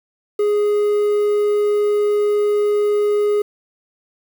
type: tone with quantisation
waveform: triangle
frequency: 415.3 Hz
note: G#4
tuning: in tune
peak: -12 dBFS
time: 0.39-3.42 s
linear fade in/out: 5 ms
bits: 7
effects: none